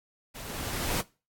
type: noise with level ramp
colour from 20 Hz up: pink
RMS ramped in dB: -42 to -28 dBFS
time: 0.34-1.02 s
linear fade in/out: 20 ms
effects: noise-tail reverb RT60 0.3 s tail -20 dB re dry + AAC 64 kbps